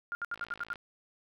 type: tone bursts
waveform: sine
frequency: 1408 Hz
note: F6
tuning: 14 cents sharp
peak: -32 dBFS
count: 7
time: 0.12-0.732 s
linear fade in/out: 0 ms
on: 30 ms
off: 67 ms
type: click train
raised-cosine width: 0.3 ms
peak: -32 dBFS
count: 24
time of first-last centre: 0.34-0.757 s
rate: 55.1 Hz
effects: none